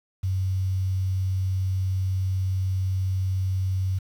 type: tone with quantisation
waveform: sine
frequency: 94.3 Hz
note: F#2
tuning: 33 cents sharp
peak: -22 dBFS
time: 0.23-3.99 s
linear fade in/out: 10 ms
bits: 8
effects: none